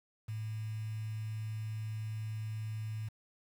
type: tone with quantisation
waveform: sine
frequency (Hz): 108.8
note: A2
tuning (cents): -19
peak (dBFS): -36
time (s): 0.28-3.09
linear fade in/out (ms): 10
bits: 9
effects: none